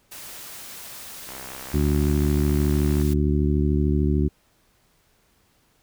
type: noise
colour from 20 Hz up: white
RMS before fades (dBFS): -39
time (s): 0.11-3.14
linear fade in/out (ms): 10
type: click train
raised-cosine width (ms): 0.5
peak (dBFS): -23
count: 114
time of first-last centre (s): 1.29-3.015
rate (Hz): 65.5
type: harmonic tone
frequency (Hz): 73.42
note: D2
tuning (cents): 0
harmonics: 1 / 2 / 3 / 4 / 5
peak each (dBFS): -21 / -24 / -26 / -27 / -28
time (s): 1.73-4.29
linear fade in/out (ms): 20
effects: pink hiss -63 dBFS RMS until 5.82 s